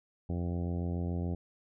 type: harmonic tone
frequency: 87 Hz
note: F2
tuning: 6 cents flat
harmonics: 1 / 2 / 3 / 4 / 5 / 6 / 7 / 8 / 9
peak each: -33 / -36 / -41 / -44 / -47 / -50 / -51 / -52 / -54 dBFS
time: 0.29-1.35 s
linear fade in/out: 5 ms
effects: none